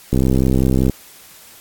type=click train; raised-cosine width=3 ms; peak=-3 dBFS; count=51; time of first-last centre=0.13-0.897 s; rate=65.2 Hz; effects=white hiss -43 dBFS RMS until 1.6 s + AAC 64 kbps